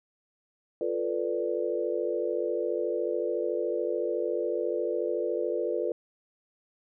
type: chord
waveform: sine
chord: B half-diminished seventh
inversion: second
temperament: equal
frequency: 349.2 / 440 / 493.9 / 587.3 Hz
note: F4 / A4 / B4 / D5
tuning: 0 / 0 / 0 / 0 cents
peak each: -32 / -32 / -31 / -34 dBFS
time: 0.81-5.92 s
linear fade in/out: 2 ms
effects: none